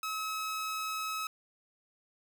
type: tone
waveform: sawtooth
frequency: 1285 Hz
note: E6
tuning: 45 cents flat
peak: -30 dBFS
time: 0.03-1.27 s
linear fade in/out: 2 ms
effects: none